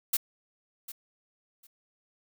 blue noise with echo, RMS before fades -26 dBFS, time 0.13-0.17 s, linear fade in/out 5 ms, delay 750 ms, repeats 2, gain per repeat -15 dB, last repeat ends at 1.67 s, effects none

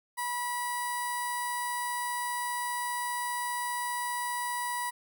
15% pulse tone with notch filter, 975 Hz, B5, 23 cents flat, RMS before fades -33 dBFS, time 0.17-4.91 s, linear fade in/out 20 ms, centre 3200 Hz, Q 0.56, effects none

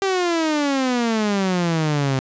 sawtooth exponential sweep, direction down, 394.8 to 130.3 Hz, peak -14 dBFS, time 0.02-2.19 s, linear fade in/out 0 ms, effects resampled to 16000 Hz + 9-bit

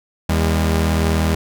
sawtooth tone pair together, 80.24 / 202.2 Hz, E2 / G#3, -46 / -46 cents, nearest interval octave + major third, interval 1600 cents, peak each -12 / -17 dBFS, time 0.29-1.35 s, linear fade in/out 5 ms, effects none

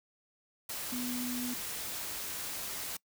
sine tone in noise, 246.9 Hz, B3, in tune, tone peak -35 dBFS, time 0.92-1.54 s, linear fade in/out 5 ms, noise white, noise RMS -39 dBFS, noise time 0.69-2.97 s, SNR +1 dB, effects noise-tail reverb RT60 0.1 s tail -23 dB re dry

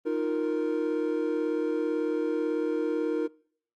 triangle chord, Eb suspended second, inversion none, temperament equal, 311.1 / 349.2 / 466.2 Hz, Eb4 / F4 / Bb4, 0 / 0 / 0 cents, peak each -28 / -30 / -27 dBFS, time 0.05-3.28 s, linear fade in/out 20 ms, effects noise-tail reverb RT60 0.6 s tail -25 dB re dry + Opus 24 kbps

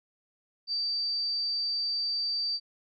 sine tone, 4645 Hz, D8, 20 cents flat, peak -27 dBFS, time 0.67-2.6 s, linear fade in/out 50 ms, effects MP3 96 kbps

